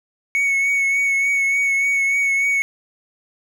triangle tone with vibrato, 2217 Hz, C#7, in tune, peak -14 dBFS, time 0.35-2.62 s, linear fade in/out 0 ms, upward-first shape triangle, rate 3.4 Hz, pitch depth 27 cents each way, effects none

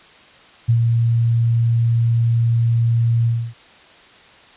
sine tone with ADSR envelope, 116.4 Hz, A#2, 2 cents flat, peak -10 dBFS, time 0.68-3.54 s, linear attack 16 ms, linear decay 78 ms, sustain -3 dB, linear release 280 ms, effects white hiss -46 dBFS RMS until 4.56 s + resampled to 8000 Hz

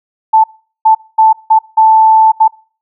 sine tone bursts at uneven times, 880 Hz, A5, in tune, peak -3 dBFS, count 6, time 0.33-0.44 / 0.85-0.95 / 1.18-1.33 / 1.5-1.59 / 1.77-2.32 / 2.4-2.48 s, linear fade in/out 10 ms, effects noise-tail reverb RT60 0.4 s tail -24 dB re dry

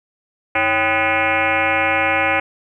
sine tone with frequency modulation, 1480 Hz, F#6, in tune, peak -14 dBFS, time 0.55-2.4 s, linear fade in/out 5 ms, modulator 232 Hz, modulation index 4.5, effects 9-bit

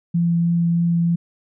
sine tone with vibrato, 170 Hz, F3, 46 cents flat, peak -15 dBFS, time 0.14-1.16 s, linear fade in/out 10 ms, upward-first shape triangle, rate 3.2 Hz, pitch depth 9 cents each way, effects none

